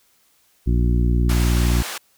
harmonic tone, 59.5 Hz, A#1, 36 cents sharp, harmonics 1 / 2 / 3 / 4 / 5 / 6, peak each -16 / -22 / -26 / -28 / -30 / -32 dBFS, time 0.66-1.83 s, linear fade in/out 20 ms
pink band-pass noise, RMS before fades -30 dBFS, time 1.29-1.98 s, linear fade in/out 5 ms, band 740 to 15000 Hz, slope 12 dB/octave
effects white hiss -60 dBFS RMS until 2.17 s

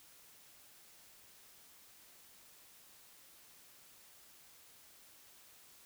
silence, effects white hiss -61 dBFS RMS until 5.85 s

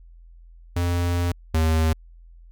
square tone pair in turn, 87.31 / 79.87 Hz, F2 / D#2, 0 / +46 cents, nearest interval major second, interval 154 cents, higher first, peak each -21 / -18 dBFS, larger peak second, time 0.76-1.32 / 1.54-1.93 s, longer first, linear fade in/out 5 ms, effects added 42 Hz sine -44 dBFS peak until 2.51 s

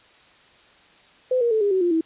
sine tone with pitch steps, 509 / 472.2 / 438 / 406.3 / 376.9 / 349.7 / 324.4 Hz, C5 / A#4 / A4 / G#4 / F#4 / F4 / E4, -48 / +22 / -8 / -38 / +32 / +2 / -28 cents, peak -17 dBFS, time 1.31-2.01 s, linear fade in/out 5 ms, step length 100 ms, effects white hiss -53 dBFS RMS until 2.05 s + resampled to 8000 Hz

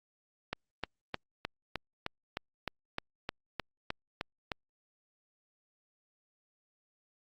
click train, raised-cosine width 0.3 ms, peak -17 dBFS, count 14, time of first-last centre 0.53-4.518 s, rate 3.26 Hz, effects Opus 48 kbps

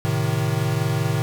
square chord, A diminished, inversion none, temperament equal, 110 / 130.81 / 155.56 Hz, A2 / C3 / Eb3, 0 / 0 / 0 cents, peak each -25 dBFS, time 0.05-1.22 s, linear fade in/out 0 ms, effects none

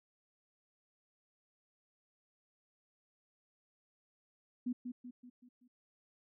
sine tone with echo, 246.9 Hz, B3, in tune, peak -33 dBFS, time 4.66-4.73 s, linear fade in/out 10 ms, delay 190 ms, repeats 5, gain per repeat -6 dB, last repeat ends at 5.68 s, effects none

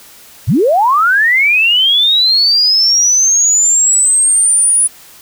sine linear sweep, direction up, 77.78 to 9900 Hz, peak -7 dBFS, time 0.47-4.88 s, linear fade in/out 20 ms, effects white hiss -39 dBFS RMS until 5.21 s

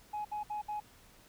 sine tone bursts, 840 Hz, G#5, 19 cents sharp, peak -33 dBFS, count 4, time 0.13-0.802 s, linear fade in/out 10 ms, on 120 ms, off 64 ms, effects tanh soft clip ceiling -32 dBFS + pink hiss -60 dBFS RMS until 1.28 s

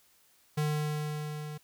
square tone with level ramp, 150.8 Hz, D3, 46 cents sharp, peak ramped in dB -27 to -39 dBFS, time 0.57-1.58 s, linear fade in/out 10 ms, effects white hiss -65 dBFS RMS until 1.63 s

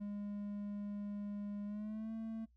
triangle tone with pitch glide, 204.7 to 223.2 Hz, G#3 to A3, -25 to +25 cents, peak -38 dBFS, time 0-2.46 s, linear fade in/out 20 ms, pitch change +150 cents, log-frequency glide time 1.65-2.12 s, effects noise-tail reverb RT60 0.1 s tail -22 dB re dry + added 60 Hz sine -66 dBFS peak until 2.56 s

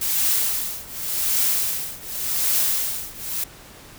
blue noise with tremolo, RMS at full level -19 dBFS, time 0.01-3.44 s, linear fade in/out 5 ms, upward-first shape triangle, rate 0.88 Hz, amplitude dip 95%, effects pink hiss -44 dBFS RMS until 3.98 s

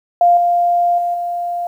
sine tone with level steps, 698.5 Hz, F5, in tune, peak -7 / -11 / -15 / -18 dBFS, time 0.21-1.67 s, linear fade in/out 2 ms, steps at 0.37 / 0.98 / 1.14 s, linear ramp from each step 2 ms, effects 8-bit

